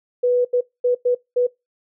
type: tone bursts at uneven times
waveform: sine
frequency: 492.2 Hz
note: B4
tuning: 6 cents flat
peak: -14 dBFS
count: 5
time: 0.23-0.45 / 0.53-0.61 / 0.84-0.95 / 1.05-1.15 / 1.36-1.47 s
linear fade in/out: 10 ms
effects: noise-tail reverb RT60 0.2 s tail -22 dB re dry